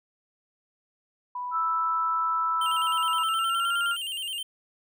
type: tone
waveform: sine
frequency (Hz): 987.8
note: B5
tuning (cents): 0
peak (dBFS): -30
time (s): 1.35-3.23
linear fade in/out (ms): 5
type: tone with pitch glide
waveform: sine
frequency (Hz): 1318.5 to 1391.3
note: E6 to F6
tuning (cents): 0 to -7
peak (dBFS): -24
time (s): 1.51-3.97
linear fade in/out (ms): 50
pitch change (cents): +93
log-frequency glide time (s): 3.27-3.77
type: tone with vibrato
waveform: square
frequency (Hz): 2960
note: F#7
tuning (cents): 0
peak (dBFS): -31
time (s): 2.61-4.43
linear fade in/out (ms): 5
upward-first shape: square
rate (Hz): 9.6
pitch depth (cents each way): 84
effects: none